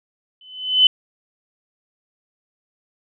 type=tone with exponential growth; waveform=sine; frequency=3026 Hz; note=F#7; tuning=38 cents sharp; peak=-6 dBFS; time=0.41-0.87 s; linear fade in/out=2 ms; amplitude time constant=100 ms; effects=none